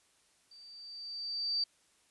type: tone with level ramp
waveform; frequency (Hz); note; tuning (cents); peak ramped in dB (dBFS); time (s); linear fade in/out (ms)
sine; 4639; D8; -22; -53 to -28; 0.51-1.64; 5
effects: white hiss -69 dBFS RMS until 2.1 s + resampled to 24000 Hz